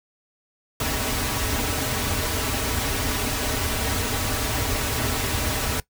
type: noise with comb filter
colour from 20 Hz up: pink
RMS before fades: -25 dBFS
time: 0.8-5.8 s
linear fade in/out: 2 ms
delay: 5.7 ms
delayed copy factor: -0.75
effects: noise-tail reverb RT60 0.1 s tail -19 dB re dry